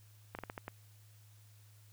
slowing click train, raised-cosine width 0.5 ms, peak -26 dBFS, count 6, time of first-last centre 0.35-0.681 s, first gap 38 ms, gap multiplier 1.28, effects added 105 Hz sine -58 dBFS peak until 1.92 s + white hiss -67 dBFS RMS until 1.92 s

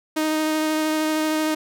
sawtooth tone with vibrato, 311.1 Hz, D#4, in tune, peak -16 dBFS, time 0.16-1.55 s, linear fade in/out 10 ms, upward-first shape sine, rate 13 Hz, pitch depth 10 cents each way, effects none

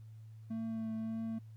triangle tone with vibrato, 223.1 Hz, A3, 24 cents sharp, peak -34 dBFS, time 0.5-1.39 s, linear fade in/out 10 ms, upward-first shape triangle, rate 1.7 Hz, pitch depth 18 cents each way, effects added 110 Hz sine -49 dBFS peak until 1.56 s + pink hiss -75 dBFS RMS until 1.56 s

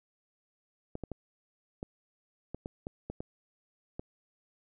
clicks, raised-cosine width 2 ms, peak -24 dBFS, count 10, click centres 0.954 / 1.037 / 1.117 / 1.829 / 2.546 / 2.659 / 2.869 / 3.1 / 3.205 / 3.995 s, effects none

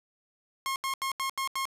sawtooth tone bursts, 1075 Hz, C6, 47 cents sharp, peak -25 dBFS, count 6, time 0.66-1.654 s, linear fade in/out 0 ms, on 99 ms, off 80 ms, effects resampled to 32000 Hz + 11-bit

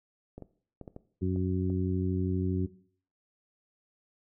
clicks, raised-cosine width 2 ms, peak -29 dBFS, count 7, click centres 0.38 / 0.423 / 0.813 / 0.878 / 0.964 / 1.361 / 1.701 s
harmonic tone, 92.5 Hz, F#2, in tune, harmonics 1 / 2 / 3 / 4, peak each -30 / -31 / -34 / -34 dBFS, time 1.21-2.67 s, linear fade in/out 20 ms
effects noise-tail reverb RT60 0.5 s tail -17 dB re dry

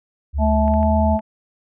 sine tone with pitch glide, 71.3 to 76.86 Hz, C#2 to D#2, +49 to -21 cents, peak -17 dBFS, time 0.33-1.18 s, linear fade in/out 50 ms, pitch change +130 cents, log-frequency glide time 0.64-0.83 s
harmonic tone, 217.1 Hz, A3, 23 cents flat, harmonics 1 / 3 / 4, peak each -19 / -20 / -22 dBFS, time 0.38-1.21 s, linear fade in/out 50 ms
clicks, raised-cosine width 0.5 ms, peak -24 dBFS, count 4, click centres 0.68 / 0.739 / 0.83 / 1.192 s
effects none

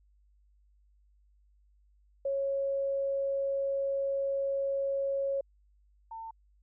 sine tone pair in turn, 550 / 901.1 Hz, C#5 / A5, -14 / +41 cents, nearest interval major sixth, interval 855 cents, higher second, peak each -28 / -39 dBFS, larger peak first, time 2.25-5.41 / 6.11-6.31 s, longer first, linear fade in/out 5 ms, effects added 50 Hz sine -62 dBFS peak until 6.62 s

